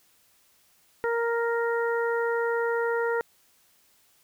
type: harmonic tone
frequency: 466.2 Hz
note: A#4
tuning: in tune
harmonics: 1 / 2 / 3 / 4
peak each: -25 / -32 / -32 / -35 dBFS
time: 1.04-3.21 s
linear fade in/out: 0 ms
effects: white hiss -63 dBFS RMS until 4.23 s